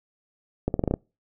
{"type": "accelerating click train", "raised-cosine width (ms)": 2, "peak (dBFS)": -10, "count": 7, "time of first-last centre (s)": [0.68, 0.939], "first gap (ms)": 61, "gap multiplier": 0.86, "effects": ["noise-tail reverb RT60 0.3 s tail -26 dB re dry"]}